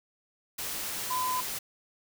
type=tone in noise; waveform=sine; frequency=1011 Hz; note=B5; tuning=40 cents sharp; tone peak=-28 dBFS; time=1.1-1.41 s; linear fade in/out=10 ms; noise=white; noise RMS=-35 dBFS; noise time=0.58-1.59 s; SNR=+4 dB; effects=none

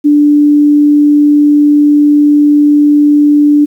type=tone; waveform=sine; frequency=293.7 Hz; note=D4; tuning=in tune; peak=-3 dBFS; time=0.04-3.66 s; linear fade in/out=20 ms; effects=7-bit

